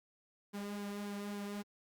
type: tone with flanger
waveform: sawtooth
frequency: 203.7 Hz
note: G#3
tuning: 33 cents flat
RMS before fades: -42 dBFS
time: 0.53-1.63 s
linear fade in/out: 20 ms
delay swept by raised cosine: 1.5 to 3.7 ms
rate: 3.6 Hz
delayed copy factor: -0.55
effects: Opus 48 kbps